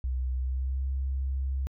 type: tone with pitch glide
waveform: sine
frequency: 63.8 to 66.82 Hz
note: C2 to C2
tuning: -43 to +37 cents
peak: -26 dBFS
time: 0.04-1.67 s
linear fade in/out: 0 ms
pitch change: +80 cents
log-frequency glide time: 0.38-0.85 s
effects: tanh soft clip ceiling -22 dBFS